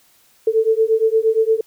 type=beating tone pair; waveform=sine; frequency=440 / 448.6 Hz; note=A4 / A4; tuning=0 / +34 cents; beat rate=8.6 Hz; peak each=-16 dBFS; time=0.47-1.61 s; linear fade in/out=5 ms; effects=white hiss -55 dBFS RMS until 1.66 s